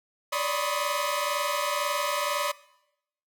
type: tone cluster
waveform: sawtooth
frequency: 572 / 594 / 994 / 1073 / 1255 Hz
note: D5 / D5 / B5 / C6 / D#6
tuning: -46 / +20 / +11 / +43 / +15 cents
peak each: -29 dBFS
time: 0.32-2.52 s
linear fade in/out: 10 ms
effects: noise-tail reverb RT60 0.8 s tail -20 dB re dry